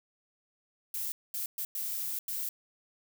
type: noise bursts at uneven times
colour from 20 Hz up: violet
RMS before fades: -35 dBFS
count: 5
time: 0.94-1.12 / 1.34-1.46 / 1.58-1.65 / 1.75-2.19 / 2.28-2.49 s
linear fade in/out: 2 ms
effects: none